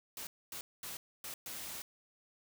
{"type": "noise bursts at uneven times", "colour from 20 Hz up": "white", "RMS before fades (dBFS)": -44, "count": 5, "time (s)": [[0.17, 0.27], [0.52, 0.61], [0.83, 0.97], [1.24, 1.34], [1.46, 1.82]], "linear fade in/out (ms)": 2, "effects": []}